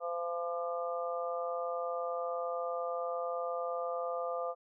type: harmonic tone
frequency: 171.4 Hz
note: F3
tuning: 32 cents flat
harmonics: 3 / 4 / 5 / 6 / 7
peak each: -36 / -38 / -48 / -50 / -40 dBFS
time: 0-4.55 s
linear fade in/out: 50 ms
effects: none